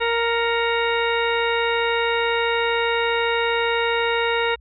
harmonic tone with a mistuned harmonic, 466.2 Hz, A#4, in tune, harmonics 1 / 2 / 3 / 4 / 5 / 6 / 8, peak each -22 / -25 / -27 / -28 / -29 / -30 / -31 dBFS, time 0-4.56 s, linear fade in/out 20 ms, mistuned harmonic 5, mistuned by -72 cents, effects added 60 Hz sine -46 dBFS peak until 4.6 s

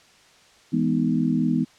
sine chord, E major seventh, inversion none, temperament equal, 164.81 / 207.7 / 246.9 / 311.1 Hz, E3 / G#3 / B3 / D#4, 0 / 0 / 0 / 0 cents, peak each -25 / -26 / -22 / -27 dBFS, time 0.72-1.65 s, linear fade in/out 20 ms, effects white hiss -54 dBFS RMS until 1.78 s + low-pass 6000 Hz 12 dB/octave

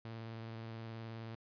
sawtooth tone with vibrato, 113.2 Hz, A2, 50 cents sharp, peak -40 dBFS, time 0.05-1.35 s, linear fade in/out 0 ms, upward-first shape sine, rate 19 Hz, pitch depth 26 cents each way, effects resampled to 11025 Hz

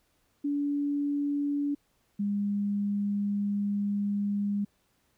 sine tone pair in turn, 287.1 / 203 Hz, D4 / G#3, -39 / -39 cents, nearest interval tritone, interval 600 cents, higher first, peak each -26 dBFS, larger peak neither, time 0.44-1.75 / 2.19-4.65 s, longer second, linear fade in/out 10 ms, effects pink hiss -71 dBFS RMS until 5.17 s

